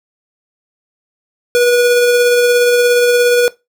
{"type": "tone with tremolo", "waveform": "square", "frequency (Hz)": 485.4, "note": "B4", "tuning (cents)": -30, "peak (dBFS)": -8, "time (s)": [1.55, 3.48], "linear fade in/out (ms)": 0, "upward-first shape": "sine", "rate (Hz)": 17, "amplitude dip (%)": 25, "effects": ["noise-tail reverb RT60 0.2 s tail -18 dB re dry"]}